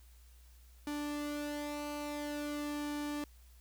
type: tone with flanger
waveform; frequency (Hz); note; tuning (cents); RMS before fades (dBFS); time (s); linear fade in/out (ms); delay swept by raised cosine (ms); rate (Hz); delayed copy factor
sawtooth; 293.7; D4; 0; -39; 0.87-3.24; 2; 1.9 to 2.84; 0.48; -0.55
effects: added 60 Hz sine -56 dBFS peak until 3.6 s + white hiss -67 dBFS RMS until 3.6 s